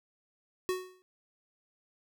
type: tone with exponential decay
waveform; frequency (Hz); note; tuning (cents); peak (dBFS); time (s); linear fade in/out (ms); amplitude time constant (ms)
square; 369.3; F#4; -3; -27; 0.69-1.02; 0; 71
effects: none